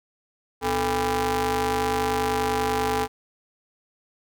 sawtooth ring-modulated tone, 184.9 Hz, F#3, 1 cent flat, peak -15 dBFS, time 0.61-3.08 s, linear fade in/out 50 ms, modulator 622 Hz, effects none

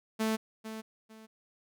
sawtooth tone with echo, 220 Hz, A3, in tune, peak -24 dBFS, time 0.19-0.37 s, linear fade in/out 20 ms, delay 450 ms, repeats 2, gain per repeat -11 dB, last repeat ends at 1.27 s, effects none

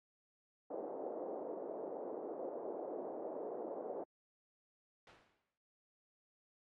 pink band-pass noise, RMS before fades -44 dBFS, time 0.7-4.04 s, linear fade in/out 5 ms, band 360 to 660 Hz, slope 24 dB/octave
white noise with exponential decay, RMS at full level -50 dBFS, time 5.07-5.58 s, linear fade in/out 2 ms, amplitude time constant 110 ms
effects low-pass 2000 Hz 12 dB/octave + AAC 32 kbps

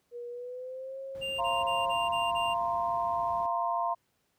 sine tone with pitch glide, 480 to 538.8 Hz, B4 to C#5, -49 to -49 cents, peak -37 dBFS, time 0.11-1.95 s, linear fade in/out 50 ms, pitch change +200 cents, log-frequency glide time 0.29-0.99 s
brown noise, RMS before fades -46 dBFS, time 1.15-3.46 s, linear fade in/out 0 ms
triangle tone bursts, 2794 Hz, F7, in tune, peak -31 dBFS, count 6, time 1.21-2.545 s, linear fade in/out 20 ms, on 200 ms, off 27 ms
sine chord, F suspended fourth, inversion none, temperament equal with one note detuned, 690.4 / 932.3 / 1046.5 Hz, F5 / Bb5 / C6, -20 / 0 / 0 cents, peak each -31 / -32 / -32 dBFS, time 1.38-3.95 s, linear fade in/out 20 ms
effects pink hiss -74 dBFS RMS until 4.38 s + high-pass 80 Hz 12 dB/octave

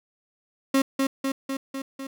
35% pulse tone with echo, 270 Hz, C#4, 45 cents flat, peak -16 dBFS, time 0.74-0.82 s, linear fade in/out 5 ms, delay 250 ms, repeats 5, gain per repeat -3 dB, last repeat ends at 2.07 s, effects none

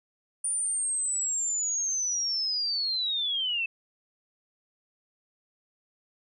sine linear sweep, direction down, 9397 to 2613 Hz, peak -26 dBFS, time 0.44-3.66 s, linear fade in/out 5 ms, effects none

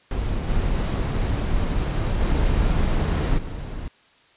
brown noise with level steps, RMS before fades -25 / -22 / -20 / -31 dBFS, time 0.11-3.88 s, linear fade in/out 2 ms, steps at 0.48 / 2.19 / 3.37 s, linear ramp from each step 20 ms, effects white hiss -56 dBFS RMS until 4.36 s + resampled to 8000 Hz

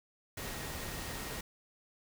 sine tone in noise, 1872 Hz, A#6, 7 cents sharp, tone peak -51 dBFS, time 0.37-1.41 s, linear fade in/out 5 ms, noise pink, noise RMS -41 dBFS, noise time 0.37-1.41 s, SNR -13 dB, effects none

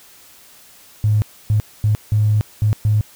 triangle tone bursts at uneven times, 106.3 Hz, G#2, 41 cents sharp, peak -8 dBFS, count 6, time 1.04-1.22 / 1.5-1.6 / 1.84-1.95 / 2.12-2.41 / 2.62-2.73 / 2.85-3.01 s, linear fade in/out 0 ms, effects tanh soft clip ceiling -10 dBFS + white hiss -46 dBFS RMS until 3.15 s

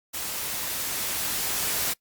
white noise with level ramp, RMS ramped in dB -32 to -26 dBFS, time 0.13-1.94 s, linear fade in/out 20 ms, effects noise-tail reverb RT60 0.1 s tail -21 dB re dry + Opus 48 kbps

